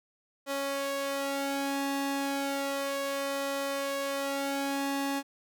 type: tone with flanger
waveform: sawtooth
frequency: 277.2 Hz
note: C#4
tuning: in tune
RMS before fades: -32 dBFS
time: 0.46-5.23 s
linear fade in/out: 50 ms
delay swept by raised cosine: 1.6 to 2.48 ms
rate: 0.33 Hz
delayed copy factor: +0.7
effects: none